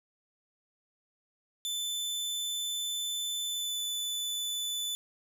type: tone with pitch glide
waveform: sawtooth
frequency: 3520 to 3494 Hz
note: A7 to A7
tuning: 0 to -13 cents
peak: -29 dBFS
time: 1.65-4.95 s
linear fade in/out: 0 ms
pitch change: -13 cents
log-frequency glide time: 3.45-3.81 s
effects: 10-bit